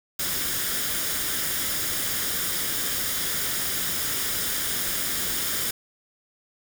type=noise with comb filter; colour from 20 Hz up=white; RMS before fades=-27 dBFS; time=0.19-5.71 s; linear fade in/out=5 ms; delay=0.58 ms; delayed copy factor=+0.5; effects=none